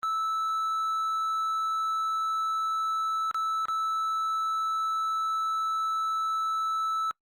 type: tone with dropouts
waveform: triangle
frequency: 1312 Hz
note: E6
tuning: 9 cents flat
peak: -24 dBFS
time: 0.03-7.11 s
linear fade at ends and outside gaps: 0 ms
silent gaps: 3.312-3.345 / 3.655-3.684 s
effects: noise-tail reverb RT60 0.1 s tail -25 dB re dry + Opus 24 kbps

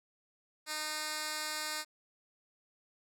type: tone with band-pass filter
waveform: 10% pulse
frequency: 306.6 Hz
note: D#4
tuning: 25 cents flat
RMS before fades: -38 dBFS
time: 0.66-1.85 s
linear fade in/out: 50 ms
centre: 6300 Hz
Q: 0.61
effects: none

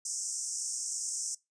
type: band-pass noise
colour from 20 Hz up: white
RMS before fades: -36 dBFS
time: 0.05-1.35 s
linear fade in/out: 5 ms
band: 5400 to 9000 Hz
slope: 96 dB/octave
effects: noise-tail reverb RT60 0.2 s tail -21 dB re dry + resampled to 22050 Hz

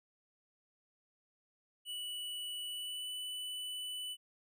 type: tone with pitch glide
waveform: square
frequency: 2953 to 2984 Hz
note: F#7 to F#7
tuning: -4 to +14 cents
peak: -40 dBFS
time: 1.85-4.17 s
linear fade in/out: 50 ms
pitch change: +18 cents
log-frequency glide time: 2.65-3.1 s
effects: none

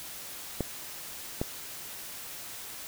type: clicks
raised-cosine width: 2 ms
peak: -15 dBFS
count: 2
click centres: 0.607 / 1.415 s
effects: white hiss -42 dBFS RMS until 2.87 s

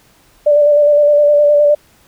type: tone with vibrato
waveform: sine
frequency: 587.3 Hz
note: D5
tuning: in tune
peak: -6 dBFS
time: 0.46-1.75 s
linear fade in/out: 10 ms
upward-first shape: square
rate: 9.7 Hz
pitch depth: 19 cents each way
effects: pink hiss -50 dBFS RMS until 2.07 s

